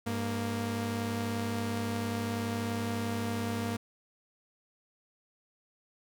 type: tone pair together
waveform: sawtooth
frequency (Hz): 100.65 / 233.1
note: G2 / A#3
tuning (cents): +46 / 0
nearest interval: octave + minor third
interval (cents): 1454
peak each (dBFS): -31 / -29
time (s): 0.06-3.77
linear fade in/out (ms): 10
effects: none